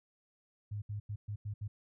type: tone bursts at uneven times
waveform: sine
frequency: 103.83 Hz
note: G#2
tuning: in tune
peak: -36 dBFS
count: 6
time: 0.71-0.82 / 0.89-1 / 1.09-1.16 / 1.28-1.36 / 1.45-1.54 / 1.61-1.68 s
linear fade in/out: 10 ms
effects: none